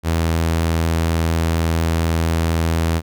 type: tone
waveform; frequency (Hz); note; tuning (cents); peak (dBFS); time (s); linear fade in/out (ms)
sawtooth; 82.2; E2; -4; -12; 0.03-3.02; 50
effects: none